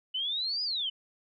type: exponential two-way sweep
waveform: sine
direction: up then down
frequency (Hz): 2960 to 5010 to 2960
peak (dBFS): -29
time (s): 0.14-0.9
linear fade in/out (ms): 10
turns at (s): 0.63
effects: none